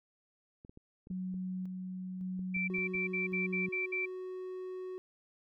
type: clicks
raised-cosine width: 3 ms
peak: -39 dBFS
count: 10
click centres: 0.649 / 0.695 / 0.774 / 1.071 / 1.111 / 1.342 / 2.393 / 2.566 / 2.785 / 2.952 s
type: tone with tremolo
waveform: sine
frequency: 185 Hz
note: F#3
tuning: in tune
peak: -35 dBFS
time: 1.1-3.69 s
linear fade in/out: 5 ms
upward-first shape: square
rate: 0.9 Hz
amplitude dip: 30%
type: tone bursts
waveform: sine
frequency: 2340 Hz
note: D7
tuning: 7 cents flat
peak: -32 dBFS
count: 8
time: 2.54-4.059 s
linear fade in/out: 10 ms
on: 140 ms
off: 57 ms
type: tone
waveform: triangle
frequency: 370 Hz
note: F#4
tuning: in tune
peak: -37 dBFS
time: 2.7-4.98 s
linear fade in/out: 0 ms
effects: none